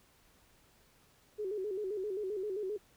sine tone with vibrato, 398.9 Hz, G4, 30 cents sharp, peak -34 dBFS, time 1.38-2.78 s, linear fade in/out 20 ms, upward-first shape square, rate 7.6 Hz, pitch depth 100 cents each way, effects pink hiss -66 dBFS RMS until 2.96 s

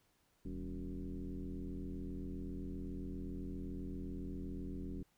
sine tone with frequency modulation, 106.4 Hz, G#2, 42 cents sharp, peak -40 dBFS, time 0.45-5.03 s, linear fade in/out 5 ms, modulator 87.6 Hz, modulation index 2.6, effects pink hiss -75 dBFS RMS until 5.17 s

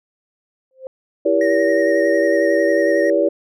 sine tone with exponential growth, 523.3 Hz, C5, in tune, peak -24 dBFS, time 0.71-0.87 s, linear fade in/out 1 ms, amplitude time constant 33 ms
sine chord, E diminished seventh, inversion none, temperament just, 329.6 / 395.6 / 474.7 / 569.6 Hz, E4 / G4 / Bb4 / Db5, 0 / +16 / +31 / +47 cents, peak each -19 / -20 / -21 / -16 dBFS, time 1.25-3.29 s, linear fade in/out 10 ms
triangle tone with vibrato, 1864.7 Hz, A#6, in tune, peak -22 dBFS, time 1.41-3.1 s, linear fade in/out 2 ms, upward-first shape sine, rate 11 Hz, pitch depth 25 cents each way
effects none

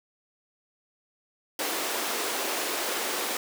pink high-pass noise, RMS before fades -30 dBFS, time 1.59-3.37 s, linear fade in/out 2 ms, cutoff 320 Hz, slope 24 dB/octave, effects none

